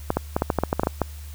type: clicks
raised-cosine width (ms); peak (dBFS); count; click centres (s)
1; -6; 12; 0.104 / 0.17 / 0.365 / 0.421 / 0.502 / 0.587 / 0.636 / 0.729 / 0.796 / 0.834 / 0.871 / 1.017
effects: added 74 Hz sine -35 dBFS peak until 1.34 s + white hiss -48 dBFS RMS until 1.34 s